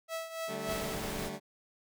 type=tone with tremolo; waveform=sawtooth; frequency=653 Hz; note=E5; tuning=17 cents flat; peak=-30 dBFS; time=0.08-0.97 s; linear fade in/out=50 ms; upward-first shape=triangle; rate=3.5 Hz; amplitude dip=75%
type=chord; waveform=15% pulse; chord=D suspended fourth; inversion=none; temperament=equal with one note detuned; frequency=146.83 / 192.41 / 220 Hz; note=D3 / G3 / A3; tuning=0 / -32 / 0 cents; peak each=-38 / -35 / -35 dBFS; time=0.47-1.4 s; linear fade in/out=50 ms
type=noise; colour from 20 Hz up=pink; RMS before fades=-40 dBFS; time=0.66-1.31 s; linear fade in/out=50 ms
effects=none